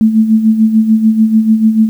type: tone with tremolo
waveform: sine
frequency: 220 Hz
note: A3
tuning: in tune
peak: -3 dBFS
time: 0.01-1.89 s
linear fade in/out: 0 ms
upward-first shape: sine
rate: 6.8 Hz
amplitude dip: 65%
effects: 7-bit